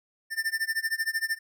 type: tone with tremolo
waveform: square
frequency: 1793 Hz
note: A6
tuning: 32 cents sharp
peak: -24 dBFS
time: 0.3-1.39 s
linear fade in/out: 50 ms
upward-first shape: sine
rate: 13 Hz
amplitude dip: 95%
effects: none